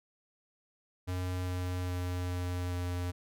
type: tone with pitch steps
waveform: square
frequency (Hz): 91 / 90.48 / 89.95 / 89.44 / 88.92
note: F#2 / F#2 / F#2 / F2 / F2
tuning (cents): -28 / -38 / -48 / +42 / +32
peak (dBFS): -33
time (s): 1.07-3.12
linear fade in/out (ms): 20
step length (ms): 410
effects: none